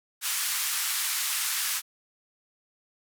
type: band-pass noise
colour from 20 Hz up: white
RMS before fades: -29 dBFS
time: 0.21-1.82 s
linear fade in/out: 50 ms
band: 1100 to 14000 Hz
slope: 24 dB/octave
effects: none